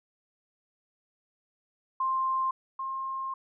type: tone pair in turn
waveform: sine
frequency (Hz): 1052 / 1064.8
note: C6 / C6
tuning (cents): +9 / +30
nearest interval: unison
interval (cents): 21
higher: second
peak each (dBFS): -25 / -31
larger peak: first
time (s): 2-2.51 / 2.79-3.34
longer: second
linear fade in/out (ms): 5
effects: none